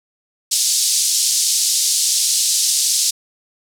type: band-pass noise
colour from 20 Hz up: pink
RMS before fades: -17 dBFS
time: 0.51-3.11 s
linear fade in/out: 10 ms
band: 4500 to 10000 Hz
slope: 24 dB/octave
effects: none